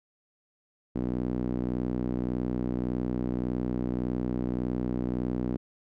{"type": "tone with band-pass filter", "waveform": "sawtooth", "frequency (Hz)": 61.74, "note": "B1", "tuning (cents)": 0, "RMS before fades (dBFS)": -30, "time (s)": [0.95, 5.57], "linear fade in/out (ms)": 10, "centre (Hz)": 270, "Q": 1.9, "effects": []}